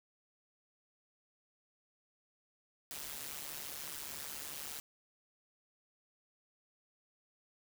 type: noise with amplitude modulation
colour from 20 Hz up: white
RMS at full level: -41 dBFS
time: 2.91-4.8 s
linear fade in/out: 0 ms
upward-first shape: sine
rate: 145 Hz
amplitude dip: 80%
effects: none